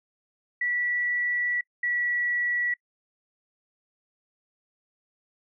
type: tone pair in turn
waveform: sine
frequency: 1951 / 1940.7 Hz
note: B6 / B6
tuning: -22 / -31 cents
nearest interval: unison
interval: 9 cents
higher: first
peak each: -24 dBFS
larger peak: neither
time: 0.61-1.61 / 1.83-2.74 s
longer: first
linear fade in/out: 5 ms
effects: noise-tail reverb RT60 0.1 s tail -24 dB re dry